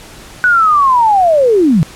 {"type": "linear sweep", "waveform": "sine", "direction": "down", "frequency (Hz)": [1494, 140], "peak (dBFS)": -6, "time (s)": [0.44, 1.83], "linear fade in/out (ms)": 0, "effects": ["pink hiss -35 dBFS RMS until 1.95 s", "low-pass 11000 Hz 12 dB/octave"]}